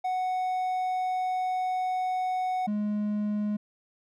triangle tone pair in turn, 740 / 209 Hz, F#5 / G#3, 0 / +11 cents, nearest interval octave + minor seventh, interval 2189 cents, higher first, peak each -24 dBFS, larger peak neither, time 0.04-2.67 / 2.67-3.57 s, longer first, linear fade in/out 10 ms, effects none

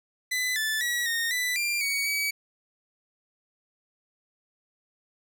sawtooth tone with pitch steps, 2005 / 1751 / 1927 / 1846 / 1987 / 2381 / 2246 / 2278 Hz, B6 / A6 / B6 / A#6 / B6 / D7 / C#7 / C#7, +26 / -9 / -43 / -17 / +10 / +23 / +22 / +47 cents, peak -22 dBFS, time 0.31-2.31 s, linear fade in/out 10 ms, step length 250 ms, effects none

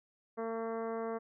harmonic tone, 226.6 Hz, A#3, 49 cents flat, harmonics 1 / 2 / 3 / 4 / 5 / 6 / 7 / 8 / 9, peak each -42 / -37 / -42 / -48 / -46 / -52 / -55 / -59 / -59 dBFS, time 0.37-1.19 s, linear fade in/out 20 ms, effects none

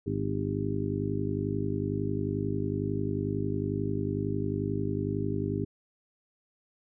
harmonic tone with a mistuned harmonic, 51.1 Hz, G#1, 27 cents flat, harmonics 1 / 2 / 3 / 4 / 5 / 6 / 7 / 8, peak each -44 / -33 / -35 / -40 / -35 / -35 / -43 / -35 dBFS, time 0.06-5.65 s, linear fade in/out 10 ms, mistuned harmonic 8, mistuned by -42 cents, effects none

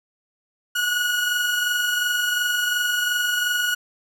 30% pulse tone pair together, 1453 / 1475.8 Hz, F#6 / F#6, -32 / -5 cents, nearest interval unison, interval 27 cents, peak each -18 / -26 dBFS, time 0.75-3.75 s, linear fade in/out 10 ms, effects none

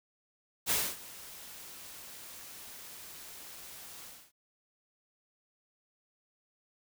white noise with ADSR envelope, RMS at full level -28 dBFS, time 0.66-4.32 s, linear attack 48 ms, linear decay 250 ms, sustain -20 dB, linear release 260 ms, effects none

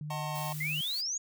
sine tone with pitch glide, 150.5 to 152.16 Hz, D3 to D#3, +43 to -38 cents, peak -36 dBFS, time 0.01-0.81 s, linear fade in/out 2 ms, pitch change +19 cents, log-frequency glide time 0.4-0.59 s
square chord, D# diminished seventh, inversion none, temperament just, 622.3 / 746.7 / 896 / 1075.3 Hz, D#5 / F#5 / A5 / C6, 0 / +16 / +31 / +47 cents, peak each -43 / -42 / -40 / -42 dBFS, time 0.1-0.53 s, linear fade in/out 5 ms
blue noise, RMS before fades -43 dBFS, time 0.34-1.02 s, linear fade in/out 20 ms
sine exponential sweep, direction up, 2002 to 6900 Hz, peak -31 dBFS, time 0.6-1.18 s, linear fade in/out 10 ms
effects none

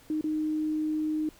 sine tone with dropouts, 308.8 Hz, D#4, 13 cents flat, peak -26 dBFS, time 0.1-1.29 s, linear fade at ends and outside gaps 2 ms, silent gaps 0.211-0.241 s, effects pink hiss -56 dBFS RMS until 1.39 s

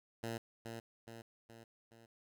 10% pulse tone with echo, 114.8 Hz, A#2, 26 cents flat, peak -31 dBFS, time 0.23-0.38 s, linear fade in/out 5 ms, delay 420 ms, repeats 4, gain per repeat -5 dB, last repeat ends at 2.06 s, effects none

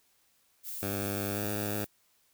violet noise, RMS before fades -39 dBFS, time 0.63-1.87 s, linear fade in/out 50 ms
10% pulse tone with pitch glide, 100 to 104.01 Hz, G2 to G#2, +35 to +3 cents, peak -24 dBFS, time 0.82-1.85 s, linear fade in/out 10 ms, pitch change +68 cents, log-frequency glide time 1.31-1.42 s
effects white hiss -69 dBFS RMS until 2.33 s

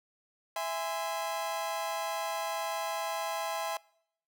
40% pulse chord, E augmented, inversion none, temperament just, 659.3 / 824.1 / 1030.1 Hz, E5 / G#5 / B#5, 0 / -14 / -27 cents, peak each -35 / -36 / -37 dBFS, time 0.56-3.77 s, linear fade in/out 2 ms, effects noise-tail reverb RT60 0.7 s tail -24 dB re dry

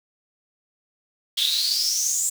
pink noise with high-pass filter sweep, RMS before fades -23 dBFS, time 1.37-2.3 s, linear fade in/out 10 ms, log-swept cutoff 3400 to 7700 Hz, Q 9.7, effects none

